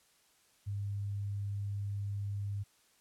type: tone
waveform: sine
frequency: 100.9 Hz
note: G#2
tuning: 49 cents flat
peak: -34 dBFS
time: 0.66-2.64 s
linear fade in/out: 20 ms
effects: white hiss -68 dBFS RMS until 3 s + low-pass 11000 Hz 12 dB/octave